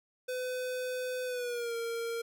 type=tone with pitch glide; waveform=square; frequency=505 to 463.1 Hz; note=B4 to A#4; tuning=+39 to -11 cents; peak=-34 dBFS; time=0.28-2.22 s; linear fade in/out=10 ms; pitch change=-150 cents; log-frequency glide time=1.25-1.75 s; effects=none